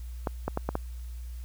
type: clicks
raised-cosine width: 1 ms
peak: -14 dBFS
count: 5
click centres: 0.272 / 0.48 / 0.574 / 0.69 / 0.754 s
effects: added 60 Hz sine -36 dBFS peak until 1.44 s + white hiss -58 dBFS RMS until 1.44 s